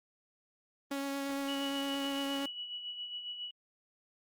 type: tone with vibrato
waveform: sawtooth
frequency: 277.2 Hz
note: C#4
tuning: in tune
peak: -30 dBFS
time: 0.91-2.46 s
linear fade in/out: 5 ms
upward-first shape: sine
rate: 8.7 Hz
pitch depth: 11 cents each way
type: tone with tremolo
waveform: sine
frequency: 2939 Hz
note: F#7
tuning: 12 cents flat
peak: -37 dBFS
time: 1.48-3.51 s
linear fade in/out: 5 ms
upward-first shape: sine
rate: 7.3 Hz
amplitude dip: 50%
effects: Opus 24 kbps